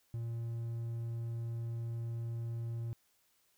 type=tone; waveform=triangle; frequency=116.1 Hz; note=A#2; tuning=7 cents flat; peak=-34 dBFS; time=0.14-2.93 s; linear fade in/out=0 ms; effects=white hiss -73 dBFS RMS until 3.57 s